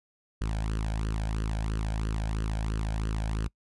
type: tone with flanger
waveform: sawtooth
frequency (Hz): 53.9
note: A1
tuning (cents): -35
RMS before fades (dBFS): -30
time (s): 0.41-3.48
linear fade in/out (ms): 5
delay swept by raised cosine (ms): 0.65 to 1.3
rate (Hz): 3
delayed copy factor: +0.75
effects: noise-tail reverb RT60 0.1 s tail -25 dB re dry + resampled to 24000 Hz